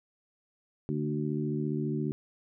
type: harmonic tone with a mistuned harmonic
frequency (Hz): 74.7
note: D2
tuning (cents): +30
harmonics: 2 / 3 / 4 / 5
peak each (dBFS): -32 / -34 / -35 / -36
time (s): 0.89-2.12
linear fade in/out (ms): 0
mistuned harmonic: 2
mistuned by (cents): -29
effects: none